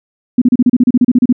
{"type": "tone bursts", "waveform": "sine", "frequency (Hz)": 246.3, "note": "B3", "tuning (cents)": -5, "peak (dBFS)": -4, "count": 14, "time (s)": [0.38, 1.327], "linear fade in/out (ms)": 5, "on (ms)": 37, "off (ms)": 33, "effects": []}